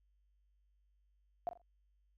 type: tone with echo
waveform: sine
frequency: 698.5 Hz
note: F5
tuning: in tune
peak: -33 dBFS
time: 1.47-1.49 s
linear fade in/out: 0 ms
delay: 42 ms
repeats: 3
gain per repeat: -11 dB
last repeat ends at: 1.616 s
effects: added 50 Hz sine -70 dBFS peak until 2.17 s